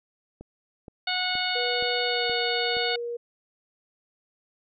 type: click train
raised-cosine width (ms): 2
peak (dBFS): -28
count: 6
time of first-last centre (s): 0.41-2.768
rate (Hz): 2.12
type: harmonic tone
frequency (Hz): 732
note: F#5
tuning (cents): -19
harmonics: 1 / 2 / 3 / 4 / 5 / 6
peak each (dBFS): -32 / -32 / -32 / -32 / -32 / -32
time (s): 1.07-2.96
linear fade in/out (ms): 5
type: tone with pitch glide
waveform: sine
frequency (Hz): 486.7 to 474.2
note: B4 to A#4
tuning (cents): -25 to +30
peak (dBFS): -29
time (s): 1.55-3.17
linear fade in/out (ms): 10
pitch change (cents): -45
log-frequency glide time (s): 2.05-2.3
effects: none